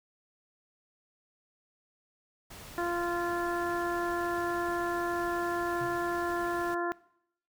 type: noise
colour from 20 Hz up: pink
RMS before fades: -47 dBFS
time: 2.5-6.75 s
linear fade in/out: 10 ms
type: harmonic tone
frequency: 346.6 Hz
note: F4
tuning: 13 cents flat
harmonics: 1 / 2 / 3 / 4 / 5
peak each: -32 / -35 / -37 / -38 / -39 dBFS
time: 2.78-6.92 s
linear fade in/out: 0 ms
type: tone with exponential decay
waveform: sine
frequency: 130.81 Hz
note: C3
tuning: in tune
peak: -36 dBFS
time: 5.81-6.1 s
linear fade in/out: 0 ms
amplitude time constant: 63 ms
effects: noise-tail reverb RT60 0.7 s tail -20 dB re dry